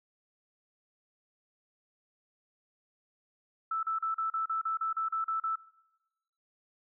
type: tone bursts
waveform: sine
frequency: 1318.5 Hz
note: E6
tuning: in tune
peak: -29 dBFS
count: 12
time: 3.71-5.557 s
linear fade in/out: 5 ms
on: 120 ms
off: 37 ms
effects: noise-tail reverb RT60 1.0 s tail -21 dB re dry